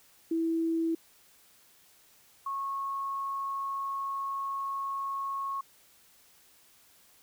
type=tone pair in turn; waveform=sine; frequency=328.3 / 1096.6 Hz; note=E4 / C#6; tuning=-7 / -19 cents; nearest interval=octave + major sixth; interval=2088 cents; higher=second; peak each=-26 / -31 dBFS; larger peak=first; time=0.31-0.95 / 2.46-5.61 s; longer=second; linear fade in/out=5 ms; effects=white hiss -61 dBFS RMS until 7.22 s